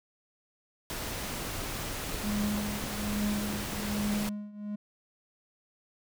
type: noise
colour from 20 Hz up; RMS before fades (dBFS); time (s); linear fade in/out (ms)
pink; -36; 0.9-4.29; 0
type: click train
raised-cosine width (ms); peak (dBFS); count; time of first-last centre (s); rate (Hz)
3; -26; 4; 1.45-3.533; 1.44
type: tone with tremolo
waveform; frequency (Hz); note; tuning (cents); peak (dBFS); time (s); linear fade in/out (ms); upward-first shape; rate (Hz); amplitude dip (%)
triangle; 207.7; G#3; 0; -25; 2.23-4.76; 10; triangle; 1.2; 90
effects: none